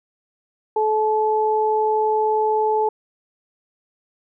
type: tone pair together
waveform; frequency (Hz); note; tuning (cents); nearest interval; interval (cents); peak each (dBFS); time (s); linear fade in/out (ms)
sine; 432.4 / 863.8; A4 / A5; -30 / -32; octave; 1198; -19; 0.76-2.89; 5
effects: none